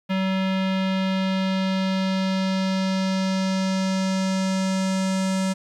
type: tone with low-pass filter sweep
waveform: square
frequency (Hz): 190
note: F#3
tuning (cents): +46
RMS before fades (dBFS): -23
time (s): 0.09-5.54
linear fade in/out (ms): 20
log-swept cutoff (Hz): 3000 to 8000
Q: 1.8
effects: 9-bit